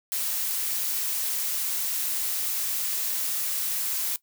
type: noise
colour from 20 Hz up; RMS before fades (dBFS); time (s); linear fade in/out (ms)
blue; -28; 0.12-4.16; 0
effects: noise-tail reverb RT60 0.1 s tail -18 dB re dry